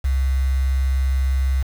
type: tone with quantisation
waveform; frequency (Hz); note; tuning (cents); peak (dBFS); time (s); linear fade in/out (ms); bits
sine; 66.4; C2; +26; -16; 0.04-1.63; 10; 6
effects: none